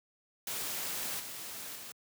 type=noise with level steps; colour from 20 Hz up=white; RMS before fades=-37 / -43 / -46 dBFS; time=0.47-1.92 s; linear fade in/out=2 ms; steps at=1.19 / 1.75 s; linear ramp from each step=10 ms; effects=high-pass 100 Hz 12 dB/octave